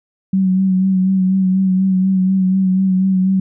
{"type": "tone with vibrato", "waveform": "sine", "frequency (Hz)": 188.6, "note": "F#3", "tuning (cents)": 33, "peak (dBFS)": -11, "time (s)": [0.33, 3.4], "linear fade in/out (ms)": 5, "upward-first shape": "sine", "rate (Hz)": 4.1, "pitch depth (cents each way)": 31, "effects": []}